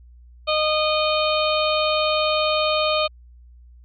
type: harmonic tone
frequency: 615 Hz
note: D#5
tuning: 20 cents flat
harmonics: 1 / 2 / 4 / 5 / 6 / 7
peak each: -21 / -24 / -27 / -28 / -29 / -29 dBFS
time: 0.47-3.08 s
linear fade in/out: 20 ms
effects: added 60 Hz sine -44 dBFS peak until 3.84 s